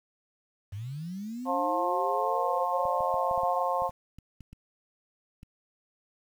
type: linear sweep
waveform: sine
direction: up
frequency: 92.4 to 744 Hz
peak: -34 dBFS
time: 0.72-3.63 s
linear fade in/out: 10 ms
type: harmonic tone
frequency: 177.7 Hz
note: F3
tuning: 30 cents sharp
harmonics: 3 / 4 / 5 / 6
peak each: -31 / -31 / -31 / -31 dBFS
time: 1.45-3.91 s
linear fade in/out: 50 ms
type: clicks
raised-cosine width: 5 ms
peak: -34 dBFS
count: 12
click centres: 2.854 / 3.006 / 3.142 / 3.312 / 3.378 / 3.434 / 3.821 / 3.894 / 4.186 / 4.407 / 4.53 / 5.431 s
effects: 9-bit